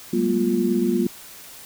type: tone cluster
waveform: sine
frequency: 192.2 / 209.3 / 238.1 / 350.5 Hz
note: G3 / G#3 / A#3 / F4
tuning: -34 / +14 / +37 / +6 cents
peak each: -25 / -26 / -22 / -22 dBFS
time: 0.13-1.07 s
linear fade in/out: 5 ms
effects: white hiss -42 dBFS RMS until 1.65 s